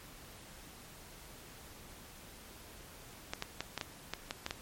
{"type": "clicks", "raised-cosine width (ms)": 0.2, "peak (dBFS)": -18, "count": 9, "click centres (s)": [3.335, 3.424, 3.606, 3.777, 3.812, 4.136, 4.309, 4.464, 4.509], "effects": ["pink hiss -53 dBFS RMS until 4.61 s", "MP3 64 kbps"]}